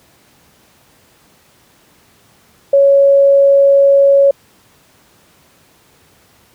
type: tone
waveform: sine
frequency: 556 Hz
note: C#5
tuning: 5 cents sharp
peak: -5 dBFS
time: 2.73-4.31 s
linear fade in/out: 5 ms
effects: pink hiss -50 dBFS RMS until 6.54 s + high-pass 80 Hz 12 dB/octave